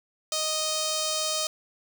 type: tone with notch filter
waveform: 5% pulse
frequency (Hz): 622.3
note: D#5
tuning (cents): 0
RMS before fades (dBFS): -28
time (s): 0.32-1.47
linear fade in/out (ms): 2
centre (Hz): 2000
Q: 0.99
effects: none